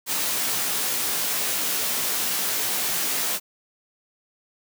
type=noise with comb filter; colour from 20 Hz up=white; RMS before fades=-25 dBFS; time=0.06-3.4 s; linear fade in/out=50 ms; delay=16 ms; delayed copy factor=+0.6; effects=high-pass 150 Hz 12 dB/octave